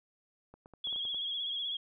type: clicks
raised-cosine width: 1 ms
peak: -38 dBFS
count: 8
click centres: 0.54 / 0.659 / 0.737 / 0.872 / 0.927 / 0.961 / 1.052 / 1.145 s
type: tone with vibrato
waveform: sine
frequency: 3322 Hz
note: G#7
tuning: in tune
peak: -33 dBFS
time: 0.84-1.77 s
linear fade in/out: 5 ms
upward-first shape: sine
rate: 16 Hz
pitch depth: 51 cents each way
effects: none